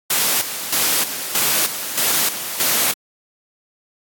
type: noise with tremolo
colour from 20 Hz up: white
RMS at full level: -17 dBFS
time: 0.1-2.94 s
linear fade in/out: 5 ms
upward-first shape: square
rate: 1.6 Hz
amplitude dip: 65%
effects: high-pass 150 Hz 12 dB/octave + AAC 64 kbps